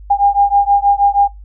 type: beating tone pair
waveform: sine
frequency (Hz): 803 / 809.3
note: G5 / G#5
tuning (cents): +41 / -45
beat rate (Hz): 6.3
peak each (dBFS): -12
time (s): 0.1-1.28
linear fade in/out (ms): 10
effects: noise-tail reverb RT60 0.2 s tail -23 dB re dry + added 50 Hz sine -32 dBFS peak until 1.44 s